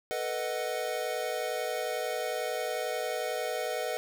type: chord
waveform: square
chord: B dominant seventh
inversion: third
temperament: equal with one note detuned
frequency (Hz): 442.8 / 493.9 / 622.3 / 740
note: A4 / B4 / D#5 / F#5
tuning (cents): +11 / 0 / 0 / 0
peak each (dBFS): -39 / -36 / -36 / -38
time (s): 0.11-3.97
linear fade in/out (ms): 0
effects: none